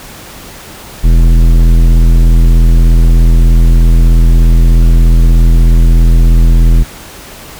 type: tone with tanh clipping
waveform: triangle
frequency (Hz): 41.61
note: E1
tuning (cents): +17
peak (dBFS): -4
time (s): 1.03-6.84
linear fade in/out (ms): 20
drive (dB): 18
effects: pink hiss -30 dBFS RMS until 7.59 s